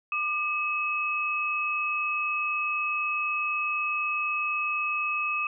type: tone pair together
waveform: sine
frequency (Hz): 1200 / 2568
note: D6 / E7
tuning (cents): +37 / -46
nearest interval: octave + minor second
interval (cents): 1317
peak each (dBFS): -30 / -27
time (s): 0.12-5.47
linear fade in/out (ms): 2
effects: none